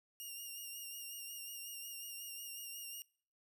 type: tone with vibrato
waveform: 5% pulse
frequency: 2816 Hz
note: F7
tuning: 14 cents sharp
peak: -37 dBFS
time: 0.2-3.02 s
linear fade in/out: 0 ms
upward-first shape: sine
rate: 5.5 Hz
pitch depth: 34 cents each way
effects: noise-tail reverb RT60 0.5 s tail -24 dB re dry